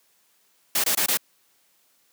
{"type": "noise bursts", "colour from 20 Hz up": "white", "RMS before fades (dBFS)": -22, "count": 4, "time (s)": [0.75, 1.173], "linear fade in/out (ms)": 5, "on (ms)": 90, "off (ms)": 21, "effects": ["white hiss -64 dBFS RMS until 2.12 s", "high-pass 150 Hz 12 dB/octave"]}